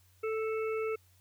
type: harmonic tone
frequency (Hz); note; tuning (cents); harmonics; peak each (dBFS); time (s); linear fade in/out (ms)
440; A4; 0; 1 / 3 / 5 / 6; -31 / -41 / -45 / -47; 0.23-0.96; 10
effects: added 91 Hz sine -63 dBFS peak until 1.2 s + white hiss -68 dBFS RMS until 1.2 s